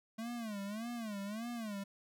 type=tone with vibrato; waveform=square; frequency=217.9 Hz; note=A3; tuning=17 cents flat; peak=-40 dBFS; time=0.18-1.84 s; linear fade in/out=10 ms; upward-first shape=sine; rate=1.7 Hz; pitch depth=170 cents each way; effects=none